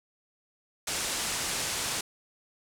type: low-pass noise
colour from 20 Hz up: white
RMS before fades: -32 dBFS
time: 0.87-2.01 s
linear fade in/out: 5 ms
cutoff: 9500 Hz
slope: 24 dB/octave
effects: none